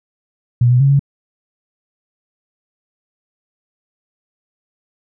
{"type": "tone with pitch steps", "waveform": "sine", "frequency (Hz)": [121.2, 124.4, 138, 139.9], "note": ["B2", "B2", "C#3", "C#3"], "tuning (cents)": [-32, 13, -7, 16], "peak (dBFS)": -8, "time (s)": [0.61, 0.994], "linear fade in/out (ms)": 5, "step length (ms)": 96, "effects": []}